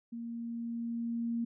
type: tone with level ramp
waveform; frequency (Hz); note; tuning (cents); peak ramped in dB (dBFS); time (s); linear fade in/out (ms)
sine; 233.1; A#3; 0; -38 to -30; 0.12-1.45; 10
effects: none